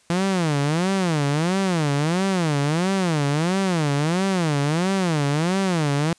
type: tone with vibrato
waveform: sawtooth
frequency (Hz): 165.9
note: E3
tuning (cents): +11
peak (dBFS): -15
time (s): 0.1-6.13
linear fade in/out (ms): 0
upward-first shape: sine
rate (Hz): 1.5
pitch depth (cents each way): 280
effects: white hiss -58 dBFS RMS until 6.18 s + resampled to 22050 Hz